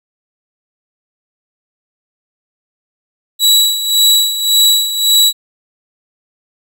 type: tone with tremolo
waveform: sawtooth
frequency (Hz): 3908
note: B7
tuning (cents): -19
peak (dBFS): -3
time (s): 3.39-5.33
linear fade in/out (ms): 50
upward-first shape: sine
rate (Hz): 1.8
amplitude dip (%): 70
effects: none